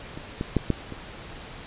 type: clicks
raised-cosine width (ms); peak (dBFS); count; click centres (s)
3; -24 / -14 / -7 / -8 / -22; 5; 0.175 / 0.411 / 0.567 / 0.703 / 0.923
effects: pink hiss -41 dBFS RMS until 1.66 s + resampled to 8000 Hz